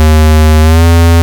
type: tone with pitch glide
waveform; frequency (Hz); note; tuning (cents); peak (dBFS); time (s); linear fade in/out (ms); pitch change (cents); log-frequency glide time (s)
square; 77.78 to 83.85; D#2 to E2; 0 to +30; -3; 0-1.22; 0; +130; 0.61-0.85
effects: none